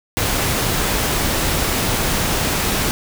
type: noise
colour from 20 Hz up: pink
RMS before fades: -19 dBFS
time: 0.17-2.91 s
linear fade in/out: 0 ms
effects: none